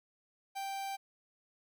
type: tone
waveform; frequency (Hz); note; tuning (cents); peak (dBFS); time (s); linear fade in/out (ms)
45% pulse; 784; G5; 0; -37; 0.55-0.97; 20
effects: none